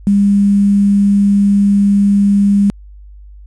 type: tone with quantisation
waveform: sine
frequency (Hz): 201.1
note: G3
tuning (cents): +44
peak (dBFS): -7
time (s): 0.07-2.7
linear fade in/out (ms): 0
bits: 6
effects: added 50 Hz sine -33 dBFS peak until 3.46 s + resampled to 24000 Hz